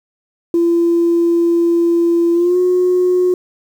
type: tone with pitch glide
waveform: sine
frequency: 340 to 362.3 Hz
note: F4 to F#4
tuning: -46 to -36 cents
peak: -9 dBFS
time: 0.54-3.34 s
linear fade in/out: 2 ms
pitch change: +110 cents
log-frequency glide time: 2.34-2.58 s
effects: tanh soft clip ceiling -6 dBFS + 7-bit